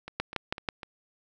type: two click trains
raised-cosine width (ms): 0.3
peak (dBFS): -12 / -23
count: 4 / 4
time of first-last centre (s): 0.2-0.688 / 0.08-0.832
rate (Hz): 6.15 / 3.99
effects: none

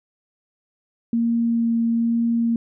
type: tone with vibrato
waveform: sine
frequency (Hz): 231.7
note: A#3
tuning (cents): -10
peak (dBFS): -17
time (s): 1.13-2.56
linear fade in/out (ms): 2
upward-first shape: sine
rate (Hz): 1.1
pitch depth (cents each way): 8
effects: none

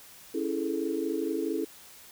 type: chord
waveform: sine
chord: A major seventh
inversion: first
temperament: equal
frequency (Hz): 277.2 / 329.6 / 415.3 / 440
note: C#4 / E4 / G#4 / A4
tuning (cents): 0 / 0 / 0 / 0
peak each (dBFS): -34 / -31 / -35 / -34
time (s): 0.34-1.65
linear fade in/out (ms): 10
effects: white hiss -51 dBFS RMS until 2.11 s

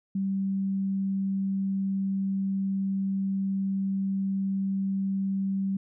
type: tone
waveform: sine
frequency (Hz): 194.2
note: G3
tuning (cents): -16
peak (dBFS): -25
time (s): 0.15-5.77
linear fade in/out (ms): 5
effects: none

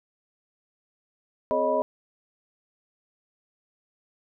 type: tone cluster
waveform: sine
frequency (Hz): 258.1 / 423 / 547 / 620 / 980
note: C4 / G#4 / C#5 / D#5 / B5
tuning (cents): -23 / +32 / -23 / -6 / -14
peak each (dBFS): -33 / -30 / -29 / -24 / -28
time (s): 1.51-1.82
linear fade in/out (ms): 0
effects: none

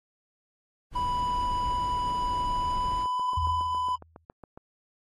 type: noise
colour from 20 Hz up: brown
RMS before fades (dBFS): -36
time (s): 0.91-3.07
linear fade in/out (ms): 50
type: tone with pitch glide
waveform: triangle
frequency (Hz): 987.8 to 1001.6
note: B5 to B5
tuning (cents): 0 to +24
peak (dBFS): -24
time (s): 0.95-3.96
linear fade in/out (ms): 10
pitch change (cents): +24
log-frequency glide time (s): 2.44-3.28
type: click train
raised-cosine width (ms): 1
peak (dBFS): -30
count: 13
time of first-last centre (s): 2.92-4.575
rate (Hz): 7.25
type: tone with exponential decay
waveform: sine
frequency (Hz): 81.7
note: E2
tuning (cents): -15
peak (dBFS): -25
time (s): 3.37-4.25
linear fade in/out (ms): 5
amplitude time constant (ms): 190
effects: AAC 32 kbps

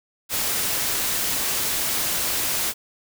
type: noise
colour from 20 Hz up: white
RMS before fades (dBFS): -24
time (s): 0.29-2.74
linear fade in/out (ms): 50
effects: none

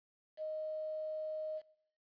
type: tone with quantisation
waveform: sine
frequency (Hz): 622.3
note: D#5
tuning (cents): 0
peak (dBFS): -37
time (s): 0.37-1.62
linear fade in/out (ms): 50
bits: 10
effects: noise-tail reverb RT60 0.7 s tail -21 dB re dry + resampled to 11025 Hz

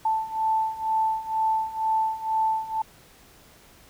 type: beating tone pair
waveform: sine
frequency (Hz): 880 / 882.1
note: A5 / A5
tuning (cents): 0 / +4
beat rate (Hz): 2.1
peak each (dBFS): -27 / -24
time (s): 0.05-2.82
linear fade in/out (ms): 5
effects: pink hiss -53 dBFS RMS until 3.89 s

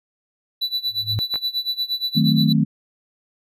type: tone with tremolo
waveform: triangle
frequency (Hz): 3966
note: B7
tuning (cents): +7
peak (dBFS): -17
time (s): 0.61-2.53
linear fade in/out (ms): 10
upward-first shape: sine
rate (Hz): 8.5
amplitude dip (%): 90
type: tone with exponential growth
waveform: sine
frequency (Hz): 106.5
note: G#2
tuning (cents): +44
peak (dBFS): -17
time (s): 0.85-1.19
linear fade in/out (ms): 0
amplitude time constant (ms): 72
type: clicks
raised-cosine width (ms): 0.5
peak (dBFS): -18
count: 2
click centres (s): 1.341 / 1.358
type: chord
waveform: sine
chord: D# diminished seventh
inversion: none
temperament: equal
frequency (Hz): 155.56 / 185 / 220 / 261.6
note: D#3 / F#3 / A3 / C4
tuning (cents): 0 / 0 / 0 / 0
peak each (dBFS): -18 / -23 / -18 / -23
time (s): 2.15-2.65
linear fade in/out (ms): 20
effects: none

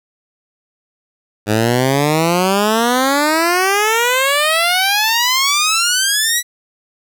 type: exponential sweep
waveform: 10% pulse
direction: up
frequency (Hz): 103.83 to 1975.5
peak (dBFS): -4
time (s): 1.46-6.43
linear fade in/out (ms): 50
effects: none

